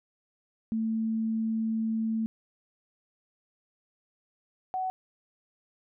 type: tone pair in turn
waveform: sine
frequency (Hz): 222.7 / 749.1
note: A3 / F#5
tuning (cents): +21 / +21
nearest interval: octave + major sixth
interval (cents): 2100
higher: second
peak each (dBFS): -26 / -28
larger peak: first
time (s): 0.72-2.26 / 4.74-4.9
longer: first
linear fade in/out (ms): 0
effects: none